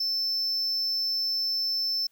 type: tone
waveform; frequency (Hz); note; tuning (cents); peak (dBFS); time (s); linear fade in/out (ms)
triangle; 5300; E8; +9; -24; 0-2.07; 5
effects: white hiss -69 dBFS RMS until 2.11 s